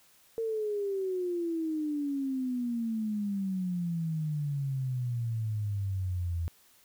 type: exponential sweep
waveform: sine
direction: down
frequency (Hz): 457.7 to 82.41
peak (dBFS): -29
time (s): 0.38-6.48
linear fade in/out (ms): 0
effects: white hiss -62 dBFS RMS until 6.84 s